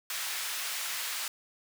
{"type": "high-pass noise", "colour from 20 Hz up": "pink", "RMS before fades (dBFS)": -35, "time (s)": [0.1, 1.28], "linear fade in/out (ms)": 2, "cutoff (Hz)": 1600, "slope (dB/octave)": 12, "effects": []}